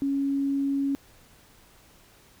sine tone, 277.1 Hz, C#4, 1 cent flat, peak -23 dBFS, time 0.02-0.95 s, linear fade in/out 0 ms, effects pink hiss -56 dBFS RMS until 2.4 s

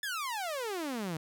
sawtooth exponential sweep, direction down, 1760 to 151.8 Hz, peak -30 dBFS, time 0.03-1.17 s, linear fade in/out 2 ms, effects none

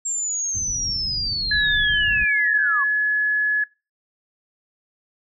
sine linear sweep, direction down, 7470 to 1057 Hz, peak -22 dBFS, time 0.05-2.84 s, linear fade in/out 10 ms
pink low-pass noise, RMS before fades -33 dBFS, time 0.54-2.25 s, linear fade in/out 10 ms, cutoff 140 Hz, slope 12 dB/octave
sine tone, 1700 Hz, G#6, 40 cents sharp, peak -17 dBFS, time 1.51-3.64 s, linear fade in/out 5 ms
effects noise-tail reverb RT60 0.3 s tail -24 dB re dry

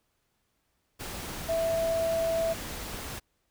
sine tone in noise, 659.3 Hz, E5, in tune, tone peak -25 dBFS, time 1.48-2.54 s, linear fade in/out 20 ms, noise pink, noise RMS -38 dBFS, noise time 0.99-3.2 s, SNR +10 dB, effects pink hiss -75 dBFS RMS until 3.5 s

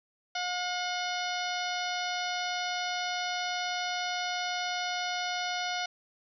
harmonic tone with a mistuned harmonic, 719 Hz, F#5, 50 cents flat, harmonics 1 / 2 / 3 / 4 / 5 / 6 / 7 / 8, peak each -34 / -37 / -39 / -40 / -41 / -42 / -42 / -43 dBFS, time 0.35-5.86 s, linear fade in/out 5 ms, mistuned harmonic 4, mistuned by +55 cents, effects none

